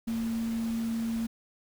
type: tone in noise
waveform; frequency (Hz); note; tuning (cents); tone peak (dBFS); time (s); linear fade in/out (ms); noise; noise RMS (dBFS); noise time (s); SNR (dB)
sine; 228; A#3; -38; -28; 0.07-1.27; 10; pink; -45; 0.07-1.27; +14
effects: none